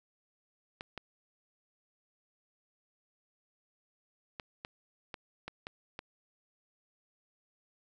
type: clicks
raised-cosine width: 0.3 ms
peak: -24 dBFS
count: 8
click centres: 0.809 / 0.977 / 4.398 / 4.649 / 5.142 / 5.48 / 5.669 / 5.991 s
effects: none